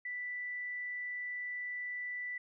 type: tone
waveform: sine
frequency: 1976 Hz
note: B6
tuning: in tune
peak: -37 dBFS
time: 0.05-2.38 s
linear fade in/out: 5 ms
effects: none